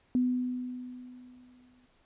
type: tone with exponential decay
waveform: sine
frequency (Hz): 250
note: B3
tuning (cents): +21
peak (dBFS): -22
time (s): 0.15-1.86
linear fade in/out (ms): 1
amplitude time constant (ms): 370
effects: pink hiss -67 dBFS RMS until 2.05 s + resampled to 8000 Hz